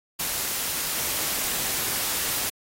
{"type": "noise", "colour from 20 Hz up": "white", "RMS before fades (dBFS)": -27, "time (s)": [0.19, 2.5], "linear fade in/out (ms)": 10, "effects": ["AAC 48 kbps"]}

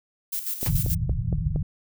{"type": "noise with tremolo", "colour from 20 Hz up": "violet", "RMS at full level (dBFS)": -28, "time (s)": [0.32, 0.95], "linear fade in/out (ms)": 10, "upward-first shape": "square", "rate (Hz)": 6.9, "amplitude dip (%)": 60}
{"type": "click train", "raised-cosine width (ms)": 2, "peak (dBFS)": -19, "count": 5, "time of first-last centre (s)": [0.63, 1.56], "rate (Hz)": 4.3}
{"type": "noise with exponential decay", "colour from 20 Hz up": "pink", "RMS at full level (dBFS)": -26, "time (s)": [0.66, 0.74], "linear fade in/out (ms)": 0, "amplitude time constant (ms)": 17}
{"type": "low-pass noise", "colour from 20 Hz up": "white", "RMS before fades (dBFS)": -25, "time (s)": [0.66, 1.63], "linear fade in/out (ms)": 5, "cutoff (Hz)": 170, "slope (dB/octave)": 96}
{"effects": []}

